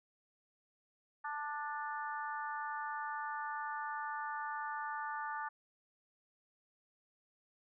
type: harmonic tone with a mistuned harmonic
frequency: 293.7 Hz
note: D4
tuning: in tune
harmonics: 3 / 4 / 5 / 6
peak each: -41 / -43 / -45 / -47 dBFS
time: 1.24-5.49 s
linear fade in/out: 10 ms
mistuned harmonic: 4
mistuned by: +20 cents
effects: none